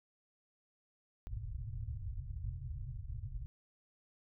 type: low-pass noise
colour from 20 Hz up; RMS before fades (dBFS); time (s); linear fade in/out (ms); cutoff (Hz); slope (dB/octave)
white; -42; 1.27-3.46; 0; 130; 96
effects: none